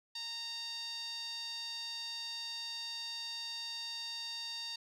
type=tone with band-pass filter; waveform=sawtooth; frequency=924 Hz; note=A#5; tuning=16 cents flat; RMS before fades=-42 dBFS; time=0.15-4.76 s; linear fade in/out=5 ms; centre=4300 Hz; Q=6.8; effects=none